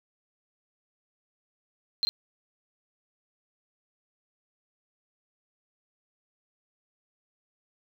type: tone with echo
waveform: sine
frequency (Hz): 4160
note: C8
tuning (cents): -11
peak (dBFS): -22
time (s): 2.03-2.05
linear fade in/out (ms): 0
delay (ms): 40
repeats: 1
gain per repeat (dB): -3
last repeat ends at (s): 2.09
effects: none